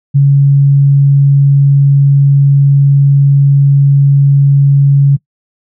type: tone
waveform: sine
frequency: 139.9 Hz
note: C#3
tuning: 16 cents sharp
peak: -3 dBFS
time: 0.14-5.17 s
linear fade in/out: 20 ms
effects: noise-tail reverb RT60 0.1 s tail -21 dB re dry